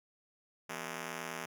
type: ring-modulated tone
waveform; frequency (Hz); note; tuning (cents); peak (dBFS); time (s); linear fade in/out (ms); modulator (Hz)
5% pulse; 210; G#3; +19; -25; 0.69-1.46; 10; 40.4
effects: none